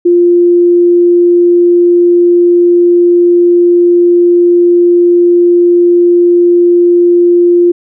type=tone; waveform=sine; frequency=349.2 Hz; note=F4; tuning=in tune; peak=-3 dBFS; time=0.05-7.72 s; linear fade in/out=10 ms; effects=none